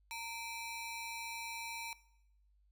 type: ring-modulated tone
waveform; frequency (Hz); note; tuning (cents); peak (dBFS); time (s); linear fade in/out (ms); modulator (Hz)
sawtooth; 1626; G#6; -37; -35; 0.11-1.93; 0; 709
effects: noise-tail reverb RT60 0.8 s tail -19 dB re dry + added 50 Hz sine -67 dBFS peak until 2.71 s